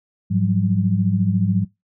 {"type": "tone cluster", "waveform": "sine", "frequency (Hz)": [104.8, 176.8, 190.9], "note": ["G#2", "F3", "G3"], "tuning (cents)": [16, 22, -46], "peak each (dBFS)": -20, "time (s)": [0.3, 1.65], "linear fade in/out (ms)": 20, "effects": ["noise-tail reverb RT60 0.2 s tail -21 dB re dry"]}